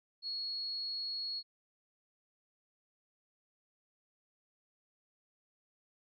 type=tone; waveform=sine; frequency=4332 Hz; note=C#8; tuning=41 cents flat; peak=-36 dBFS; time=0.22-1.43 s; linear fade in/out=50 ms; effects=none